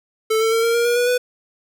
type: tone with pitch steps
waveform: square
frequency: 440 / 447.4 / 455 / 462.7 / 470.5 / 478.4 / 486.5 / 494.7 Hz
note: A4 / A4 / A#4 / A#4 / A#4 / A#4 / B4 / B4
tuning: 0 / +29 / -42 / -13 / +16 / +45 / -26 / +3 cents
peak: -16 dBFS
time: 0.3-1.18 s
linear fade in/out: 10 ms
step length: 110 ms
effects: none